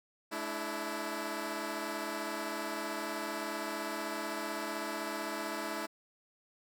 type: chord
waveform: 10% pulse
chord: A suspended fourth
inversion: none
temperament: equal with one note detuned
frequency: 214.5 / 293.7 / 329.6 Hz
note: A3 / D4 / E4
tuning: -44 / 0 / 0 cents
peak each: -34 / -33 / -30 dBFS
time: 0.31-5.87 s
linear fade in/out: 20 ms
effects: none